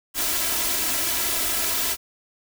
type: noise with comb filter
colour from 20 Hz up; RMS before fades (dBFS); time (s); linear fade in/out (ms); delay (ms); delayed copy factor
white; -24; 0.14-1.97; 50; 3; +0.7
effects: none